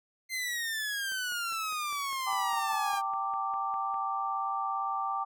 sawtooth exponential sweep, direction down, 2093 to 788 Hz, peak -28 dBFS, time 0.29-3.02 s, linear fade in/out 50 ms
click train, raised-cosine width 0.5 ms, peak -36 dBFS, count 15, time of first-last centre 1.12-3.943 s, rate 4.96 Hz
sine chord, G suspended second, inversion none, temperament equal with one note detuned, 784 / 901.6 / 1174.7 Hz, G5 / A5 / D6, 0 / +42 / 0 cents, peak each -34 / -37 / -32 dBFS, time 2.26-5.25 s, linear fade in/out 20 ms
effects none

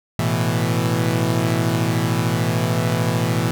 sawtooth chord, A suspended second, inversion none, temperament equal, 110 / 123.47 / 164.81 Hz, A2 / B2 / E3, 0 / 0 / 0 cents, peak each -18 dBFS, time 0.19-3.51 s, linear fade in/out 0 ms, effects none

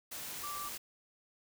sine tone in noise, 1170 Hz, D6, 7 cents flat, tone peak -40 dBFS, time 0.43-0.69 s, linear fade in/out 10 ms, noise white, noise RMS -43 dBFS, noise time 0.11-0.78 s, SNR 0 dB, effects none

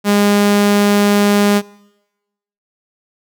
sawtooth tone, 204.3 Hz, G#3, 28 cents flat, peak -6 dBFS, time 0.04-1.62 s, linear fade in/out 50 ms, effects noise-tail reverb RT60 1.0 s tail -24 dB re dry

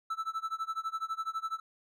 triangle tone with tremolo, 1318.5 Hz, E6, in tune, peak -28 dBFS, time 0.1-1.6 s, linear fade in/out 5 ms, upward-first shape sine, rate 12 Hz, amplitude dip 95%, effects none

